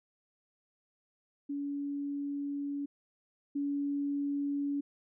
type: tone pair in turn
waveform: sine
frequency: 284.1 / 284.1 Hz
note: C#4 / C#4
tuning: +43 / +43 cents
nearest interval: unison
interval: 0 cents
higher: neither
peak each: -33 / -30 dBFS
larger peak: second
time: 1.49-2.86 / 3.55-4.81 s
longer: first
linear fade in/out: 10 ms
effects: none